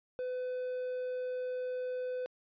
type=tone; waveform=triangle; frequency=504 Hz; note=B4; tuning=35 cents sharp; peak=-32 dBFS; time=0.19-2.26 s; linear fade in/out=0 ms; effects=resampled to 11025 Hz